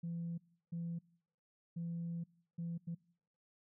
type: tone bursts at uneven times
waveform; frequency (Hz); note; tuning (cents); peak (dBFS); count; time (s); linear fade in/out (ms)
sine; 168.9; E3; +42; -37; 5; 0.03-0.38 / 0.72-0.99 / 1.76-2.24 / 2.58-2.78 / 2.87-2.95; 10
effects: noise-tail reverb RT60 0.7 s tail -25 dB re dry + tanh soft clip ceiling -35 dBFS